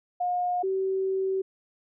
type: tone pair in turn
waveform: sine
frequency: 716 / 382.4 Hz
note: F5 / G4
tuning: +43 / -43 cents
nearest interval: major seventh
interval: 1086 cents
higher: first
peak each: -24 dBFS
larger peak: neither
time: 0.2-0.63 / 0.63-1.42 s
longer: second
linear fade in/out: 10 ms
effects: none